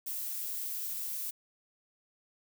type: noise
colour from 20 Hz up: violet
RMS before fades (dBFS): -37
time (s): 0.06-1.31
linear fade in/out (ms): 10
effects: none